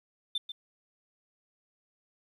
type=tone with echo; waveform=sine; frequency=3557 Hz; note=A7; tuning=18 cents sharp; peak=-26 dBFS; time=0.35-0.38 s; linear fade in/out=5 ms; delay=140 ms; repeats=1; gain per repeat=-10 dB; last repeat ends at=0.52 s; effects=tanh soft clip ceiling -26 dBFS + 11-bit